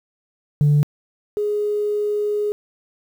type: tone pair in turn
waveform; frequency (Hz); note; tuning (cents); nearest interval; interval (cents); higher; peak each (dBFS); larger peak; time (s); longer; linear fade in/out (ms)
sine; 146.83 / 416.6; D3 / G#4; 0 / +5; octave + tritone; 1805; second; -10 / -18; first; 0.61-0.83 / 1.37-2.52; second; 0
effects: tanh soft clip ceiling -10 dBFS + 8-bit

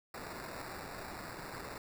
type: noise with sample-and-hold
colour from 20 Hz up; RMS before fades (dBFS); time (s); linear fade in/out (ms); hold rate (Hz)
violet; -45; 0.14-1.78; 2; 3150
effects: none

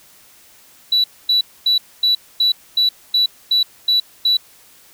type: tone bursts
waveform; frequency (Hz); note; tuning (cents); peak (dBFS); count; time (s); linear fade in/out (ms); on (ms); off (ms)
sine; 3943; B7; -4; -10; 10; 0.92-4.37; 5; 120; 250
effects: tanh soft clip ceiling -9 dBFS + white hiss -48 dBFS RMS until 4.93 s

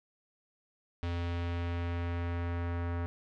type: tone with low-pass filter sweep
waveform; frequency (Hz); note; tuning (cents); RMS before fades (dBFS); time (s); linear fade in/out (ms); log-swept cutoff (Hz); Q
square; 86.1; F2; -24; -34; 1.03-3.06; 0; 3500 to 1600; 1.3
effects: none

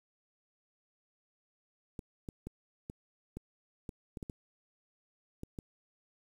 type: clicks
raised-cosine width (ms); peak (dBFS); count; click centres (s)
3; -28; 11; 1.992 / 2.288 / 2.47 / 2.899 / 3.37 / 3.892 / 4.172 / 4.228 / 4.298 / 5.434 / 5.588
effects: 9-bit

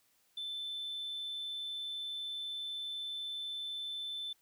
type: tone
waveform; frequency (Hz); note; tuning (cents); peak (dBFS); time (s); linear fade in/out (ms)
sine; 3528; A7; +4; -36; 0.37-4.33; 5
effects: tanh soft clip ceiling -35 dBFS + white hiss -72 dBFS RMS until 4.41 s

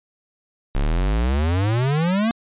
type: exponential sweep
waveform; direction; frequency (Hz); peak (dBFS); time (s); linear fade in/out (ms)
square; up; 32.7 to 236.3; -18; 0.75-2.31; 0
effects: resampled to 8000 Hz

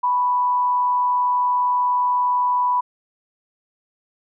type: tone with frequency modulation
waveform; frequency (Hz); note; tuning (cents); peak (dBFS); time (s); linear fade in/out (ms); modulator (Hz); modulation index
sine; 987.8; B5; 0; -16; 0.03-2.81; 10; 133; 0.21
effects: none

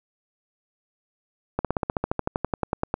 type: slowing click train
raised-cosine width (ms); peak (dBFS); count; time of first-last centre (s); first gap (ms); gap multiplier
1; -9; 18; 1.59-2.941; 57; 1.04
effects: none

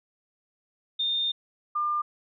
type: tone pair in turn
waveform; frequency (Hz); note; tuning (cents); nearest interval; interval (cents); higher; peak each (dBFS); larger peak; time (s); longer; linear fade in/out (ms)
sine; 3634 / 1199.8; A#7 / D6; -45 / +37; octave + perfect fifth; 1918; first; -24; neither; 0.99-1.32 / 1.75-2.02; first; 10
effects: none

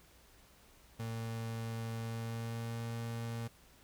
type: tone with pitch glide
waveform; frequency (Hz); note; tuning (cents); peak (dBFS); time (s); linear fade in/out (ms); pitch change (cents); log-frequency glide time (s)
35% pulse; 113.9 to 115.89; A#2 to A#2; -40 to -10; -36; 0.99-3.48; 10; +30; 2-2.82
effects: added 60 Hz sine -67 dBFS peak until 3.83 s + pink hiss -63 dBFS RMS until 3.83 s

